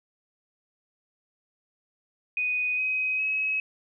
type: tone with pitch steps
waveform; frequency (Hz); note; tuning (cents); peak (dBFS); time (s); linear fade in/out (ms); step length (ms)
sine; 2489 / 2524 / 2559; D#7 / D#7 / D#7; 0 / +24 / +48; -24; 2.37-3.6; 2; 410
effects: none